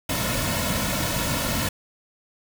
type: noise with comb filter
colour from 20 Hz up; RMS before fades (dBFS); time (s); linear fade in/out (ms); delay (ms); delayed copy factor
pink; -25; 0.09-1.69; 5; 2.5; -0.7
effects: none